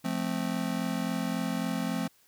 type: chord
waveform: square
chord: F major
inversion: none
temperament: just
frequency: 174.61 / 218.3 / 261.9 Hz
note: F3 / A3 / C4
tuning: 0 / -13 / +2 cents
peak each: -34 dBFS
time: 0.04-2.08 s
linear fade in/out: 10 ms
effects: white hiss -64 dBFS RMS until 2.27 s